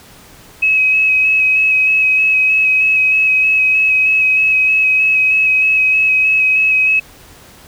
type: tone with vibrato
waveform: sine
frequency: 2555 Hz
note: D#7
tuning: 45 cents sharp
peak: -9 dBFS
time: 0.62-7 s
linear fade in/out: 10 ms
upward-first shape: square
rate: 3.2 Hz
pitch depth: 12 cents each way
effects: pink hiss -41 dBFS RMS until 7.67 s